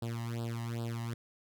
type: tone with flanger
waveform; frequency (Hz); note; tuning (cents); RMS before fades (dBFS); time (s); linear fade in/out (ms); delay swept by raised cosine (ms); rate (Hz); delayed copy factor
sawtooth; 116.54; A#2; 0; -37; 0.02-1.14; 5; 0.23 to 1.04; 2.5; +1
effects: none